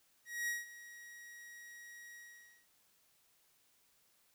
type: tone with ADSR envelope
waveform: 45% pulse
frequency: 1900 Hz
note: A#6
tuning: 33 cents sharp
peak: -34 dBFS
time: 0.25-2.67 s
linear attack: 230 ms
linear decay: 170 ms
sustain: -17 dB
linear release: 520 ms
effects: white hiss -72 dBFS RMS until 4.34 s